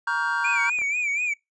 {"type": "chord", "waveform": "triangle", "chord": "G half-diminished seventh", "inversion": "first", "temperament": "just", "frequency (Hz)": [940.8, 1128.9, 1411.2, 1568], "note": ["Bb5", "Db6", "F6", "G6"], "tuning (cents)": [16, 31, 18, 0], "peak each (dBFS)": [-26, -29, -27, -24], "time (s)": [0.07, 0.7], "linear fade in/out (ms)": 5}
{"type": "tone with vibrato", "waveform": "triangle", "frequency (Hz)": 2362, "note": "D7", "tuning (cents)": 9, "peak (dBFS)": -21, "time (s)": [0.44, 1.34], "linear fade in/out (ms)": 10, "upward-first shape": "sine", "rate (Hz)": 4.1, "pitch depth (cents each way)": 97}
{"type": "clicks", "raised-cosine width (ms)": 0.5, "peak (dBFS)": -26, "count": 2, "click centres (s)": [0.788, 0.817]}
{"effects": ["noise-tail reverb RT60 0.2 s tail -25 dB re dry", "resampled to 22050 Hz"]}